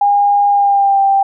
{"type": "tone with pitch glide", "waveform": "sine", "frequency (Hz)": [812, 786.6], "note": ["G#5", "G5"], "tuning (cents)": [-39, 6], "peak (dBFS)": -8, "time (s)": [0.01, 1.23], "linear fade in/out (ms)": 5, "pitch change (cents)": -55, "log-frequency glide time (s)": [0.49, 1.02], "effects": []}